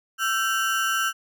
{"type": "ring-modulated tone", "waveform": "35% pulse", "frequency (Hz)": 1448, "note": "F#6", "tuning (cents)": -38, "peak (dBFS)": -17, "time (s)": [0.18, 1.13], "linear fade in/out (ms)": 50, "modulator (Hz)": 110, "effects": []}